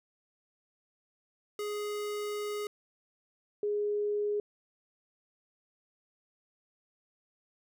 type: tone pair in turn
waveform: square / sine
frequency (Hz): 416.2 / 414.7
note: G#4 / G#4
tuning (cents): +4 / -3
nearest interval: unison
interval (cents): 7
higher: first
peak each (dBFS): -34 / -28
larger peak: second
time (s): 1.59-2.67 / 3.63-4.4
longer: first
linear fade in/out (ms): 2
effects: none